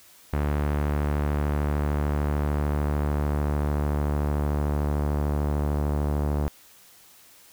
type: tone with low-pass filter sweep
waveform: sawtooth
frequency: 73.42 Hz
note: D2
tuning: in tune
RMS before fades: -25 dBFS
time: 0.33-6.48 s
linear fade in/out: 0 ms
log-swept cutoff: 1800 to 920 Hz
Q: 0.91
effects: white hiss -53 dBFS RMS until 7.52 s